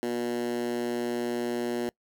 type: tone with high-pass filter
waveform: 10% pulse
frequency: 120 Hz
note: B2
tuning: 49 cents flat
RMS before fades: -30 dBFS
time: 0.03-1.89 s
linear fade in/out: 0 ms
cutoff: 290 Hz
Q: 5.9
effects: noise-tail reverb RT60 0.1 s tail -25 dB re dry